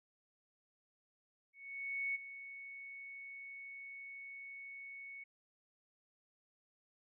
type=tone with ADSR envelope; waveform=sine; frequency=2217 Hz; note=C#7; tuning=in tune; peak=-34 dBFS; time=1.53-5.24 s; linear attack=620 ms; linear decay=18 ms; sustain=-13 dB; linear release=9 ms; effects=none